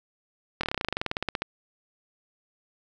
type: slowing click train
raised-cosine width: 0.3 ms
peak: -11 dBFS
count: 20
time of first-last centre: 0.61-1.42 s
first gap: 24 ms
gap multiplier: 1.06
effects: none